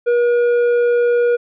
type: tone with tanh clipping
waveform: triangle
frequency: 479.7 Hz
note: A#4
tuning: 50 cents sharp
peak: -13 dBFS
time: 0.06-1.37 s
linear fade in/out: 20 ms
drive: 11 dB
effects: none